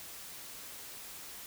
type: silence
effects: white hiss -47 dBFS RMS until 1.46 s